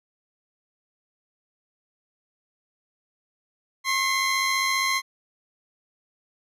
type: tone pair together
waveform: 25% pulse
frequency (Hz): 1075 / 2055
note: C6 / C7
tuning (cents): +47 / -32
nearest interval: major seventh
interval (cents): 1121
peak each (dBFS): -21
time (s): 3.84-5.02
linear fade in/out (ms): 50
effects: low-pass 12000 Hz 12 dB/octave